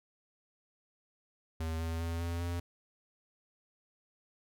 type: tone with pitch steps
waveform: square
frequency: 80.8 / 82.16 / 83.55 / 84.96 / 86.4 Hz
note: E2 / E2 / E2 / F2 / F2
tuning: -34 / -5 / +24 / -47 / -18 cents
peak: -34 dBFS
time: 1.6-2.6 s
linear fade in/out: 5 ms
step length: 200 ms
effects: none